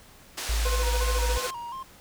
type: band-pass noise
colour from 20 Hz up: white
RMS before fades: -34 dBFS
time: 0.37-1.51 s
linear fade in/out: 10 ms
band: 280 to 7300 Hz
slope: 12 dB/octave
type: tone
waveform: sine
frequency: 55 Hz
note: A1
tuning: in tune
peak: -23 dBFS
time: 0.49-1.38 s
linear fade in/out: 5 ms
type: tone with tremolo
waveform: square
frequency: 498.1 Hz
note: B4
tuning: 15 cents sharp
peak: -29 dBFS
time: 0.65-1.47 s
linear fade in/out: 5 ms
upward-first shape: sine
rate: 14 Hz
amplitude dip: 80%
type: tone with vibrato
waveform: triangle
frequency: 1000 Hz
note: B5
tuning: 21 cents sharp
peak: -32 dBFS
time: 0.65-1.83 s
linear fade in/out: 5 ms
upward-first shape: square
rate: 2.8 Hz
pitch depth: 97 cents each way
effects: pink hiss -52 dBFS RMS until 2 s